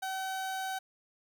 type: tone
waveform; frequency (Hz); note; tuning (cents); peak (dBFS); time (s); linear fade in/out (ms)
30% pulse; 762; G5; -49; -31; 0.02-0.79; 10
effects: none